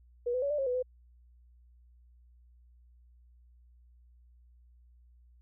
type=tone with pitch steps; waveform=sine; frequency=482.7 / 505 / 564 / 592 / 541 / 496.2 / 506 Hz; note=B4 / B4 / C#5 / D5 / C#5 / B4 / B4; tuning=-40 / +39 / +30 / +14 / -42 / +8 / +42 cents; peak=-28 dBFS; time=0.26-0.827 s; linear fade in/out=10 ms; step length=81 ms; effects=added 60 Hz sine -57 dBFS peak until 5.41 s